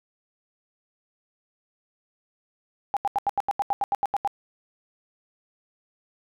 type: tone bursts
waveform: sine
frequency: 804 Hz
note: G5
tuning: 44 cents sharp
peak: -20 dBFS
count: 13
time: 2.94-4.275 s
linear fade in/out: 0 ms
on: 27 ms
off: 82 ms
effects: none